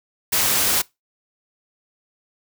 white noise, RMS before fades -19 dBFS, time 0.32-0.82 s, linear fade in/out 10 ms, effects noise-tail reverb RT60 0.2 s tail -22 dB re dry

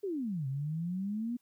sine exponential two-way sweep, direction down then up, 421.8 to 130.81 to 246.9 Hz, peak -32 dBFS, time 0.03-1.37 s, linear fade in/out 10 ms, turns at 0.47 s, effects white hiss -75 dBFS RMS until 1.41 s

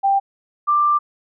sine tone pair in turn, 788 / 1182.7 Hz, G5 / D6, +9 / +12 cents, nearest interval perfect fifth, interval 703 cents, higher second, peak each -13 dBFS, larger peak neither, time 0.03-0.2 / 0.67-0.99 s, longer second, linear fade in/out 20 ms, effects none

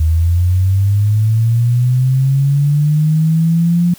sine linear sweep, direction up, 77.78 to 176.2 Hz, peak -9 dBFS, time 0-3.94 s, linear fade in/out 5 ms, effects white hiss -41 dBFS RMS until 3.98 s

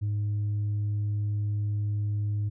sine tone with tanh clipping, 103.83 Hz, G#2, in tune, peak -26 dBFS, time 0.01-2.5 s, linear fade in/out 20 ms, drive 1 dB, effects none

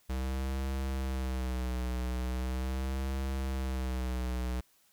square tone with vibrato, 64.4 Hz, C2, 27 cents flat, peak -32 dBFS, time 0.09-4.61 s, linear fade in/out 10 ms, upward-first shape sine, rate 0.4 Hz, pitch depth 60 cents each way, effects white hiss -67 dBFS RMS until 4.92 s

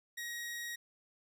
sawtooth tone, 1892 Hz, A#6, 25 cents sharp, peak -36 dBFS, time 0.17-0.76 s, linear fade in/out 10 ms, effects none

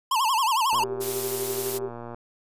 square tone with vibrato, 975 Hz, B5, 23 cents flat, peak -21 dBFS, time 0.11-0.84 s, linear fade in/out 5 ms, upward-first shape sine, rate 11 Hz, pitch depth 210 cents each way
click train, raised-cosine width 1 ms, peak -24 dBFS, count 168, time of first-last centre 0.73-2.145 s, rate 118 Hz
sine tone with tremolo, 392 Hz, G4, in tune, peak -25 dBFS, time 0.82-1.9 s, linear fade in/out 20 ms, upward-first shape triangle, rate 12 Hz, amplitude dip 65%
blue noise, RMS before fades -30 dBFS, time 1-1.79 s, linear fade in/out 20 ms
effects resampled to 32000 Hz

